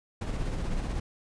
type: noise with tremolo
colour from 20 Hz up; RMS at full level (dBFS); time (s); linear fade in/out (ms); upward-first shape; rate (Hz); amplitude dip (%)
brown; -29; 0.21-1; 5; sine; 16; 40
effects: resampled to 22050 Hz